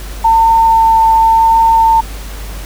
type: tone with vibrato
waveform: sine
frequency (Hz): 901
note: A5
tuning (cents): +41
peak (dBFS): -5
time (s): 0.24-2.01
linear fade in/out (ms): 10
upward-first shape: triangle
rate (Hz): 0.9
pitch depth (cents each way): 11
effects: added 50 Hz sine -23 dBFS peak until 2.65 s + pink hiss -31 dBFS RMS until 2.65 s